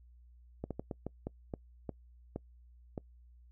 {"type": "slowing click train", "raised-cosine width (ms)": 2, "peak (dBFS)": -24, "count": 10, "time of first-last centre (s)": [0.64, 2.978], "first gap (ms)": 67, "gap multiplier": 1.32, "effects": ["noise-tail reverb RT60 0.1 s tail -25 dB re dry", "added 60 Hz sine -56 dBFS peak until 3.51 s"]}